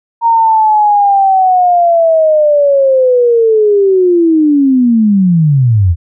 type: linear sweep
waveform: sine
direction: down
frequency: 932.3 to 79 Hz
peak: -5 dBFS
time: 0.21-5.96 s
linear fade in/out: 50 ms
effects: none